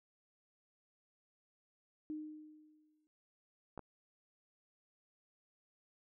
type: tone with exponential decay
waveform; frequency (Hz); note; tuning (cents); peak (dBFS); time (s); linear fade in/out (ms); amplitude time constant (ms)
sine; 306.8; D#4; -24; -38; 2.1-3.07; 0; 210
type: clicks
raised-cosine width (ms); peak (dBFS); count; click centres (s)
1; -31 / -34; 2; 3.777 / 3.793
effects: none